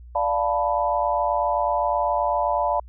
sine chord, B half-diminished seventh, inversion first, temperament equal, 587.3 / 698.5 / 880 / 987.8 Hz, D5 / F5 / A5 / B5, 0 / 0 / 0 / 0 cents, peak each -25 dBFS, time 0.15-2.8 s, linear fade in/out 5 ms, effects added 60 Hz sine -40 dBFS peak until 2.88 s

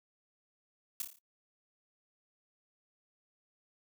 blue noise with echo, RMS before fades -35 dBFS, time 1-1.02 s, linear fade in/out 2 ms, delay 28 ms, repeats 6, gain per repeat -5 dB, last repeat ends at 1.188 s, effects noise-tail reverb RT60 0.1 s tail -22 dB re dry

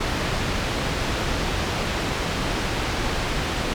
pink low-pass noise, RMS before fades -25 dBFS, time 0-3.74 s, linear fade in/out 10 ms, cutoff 4600 Hz, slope 12 dB/octave, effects none

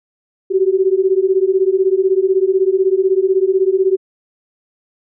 sine beating tone pair, 372.5 / 388.5 Hz, F#4 / G4, +12 / -16 cents, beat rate 16 Hz, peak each -14 dBFS, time 0.5-3.97 s, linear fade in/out 20 ms, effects none

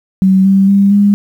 sine tone with pitch steps, 190 / 194.22 / 198.53 / 202.9 Hz, F#3 / G3 / G3 / G#3, +46 / -16 / +22 / -40 cents, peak -5 dBFS, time 0.22-1.14 s, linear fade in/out 0 ms, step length 230 ms, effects 7-bit

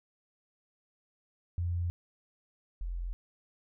sine tone pair in turn, 87 / 43.5 Hz, F2 / F1, -6 / -6 cents, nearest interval octave, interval 1200 cents, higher first, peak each -29 / -33 dBFS, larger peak first, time 1.58-1.9 / 2.81-3.13 s, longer neither, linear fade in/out 0 ms, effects none

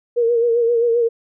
sine tone with vibrato, 469 Hz, A#4, 11 cents sharp, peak -13 dBFS, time 0.16-1.09 s, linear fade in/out 20 ms, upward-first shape sine, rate 7.6 Hz, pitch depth 47 cents each way, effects none

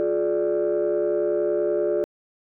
sine chord, D diminished, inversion first, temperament just, 352.4 / 422.9 / 587.3 Hz, F4 / Ab4 / D5, +16 / +31 / 0 cents, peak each -23 dBFS, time 0-2.04 s, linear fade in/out 0 ms, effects tanh soft clip ceiling -15 dBFS

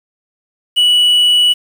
triangle tone with quantisation, 2945 Hz, F#7, 9 cents flat, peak -6 dBFS, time 0.76-1.54 s, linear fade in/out 20 ms, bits 6, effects none

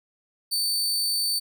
sawtooth tone, 4550 Hz, C#8, 44 cents sharp, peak -20 dBFS, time 0.51-1.4 s, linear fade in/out 20 ms, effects none

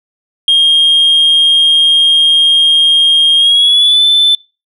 sine tone with pitch glide, 3231 to 3523 Hz, G#7 to A7, -48 to +1 cents, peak -3 dBFS, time 0.48-4.35 s, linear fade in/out 2 ms, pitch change +149 cents, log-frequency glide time 3.37-4.04 s, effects noise-tail reverb RT60 0.3 s tail -26 dB re dry + tanh soft clip ceiling -3 dBFS

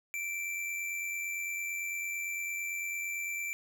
square tone with amplitude modulation, 2342 Hz, D7, 5 cents flat, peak -33 dBFS, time 0.14-3.53 s, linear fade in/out 0 ms, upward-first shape sine, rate 88.9 Hz, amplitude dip 35%, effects none

